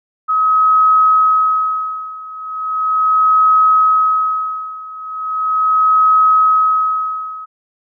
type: tone with tremolo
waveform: sine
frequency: 1274 Hz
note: D#6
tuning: 41 cents sharp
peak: -7 dBFS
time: 0.28-7.46 s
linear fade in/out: 20 ms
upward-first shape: sine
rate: 0.38 Hz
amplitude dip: 90%
effects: none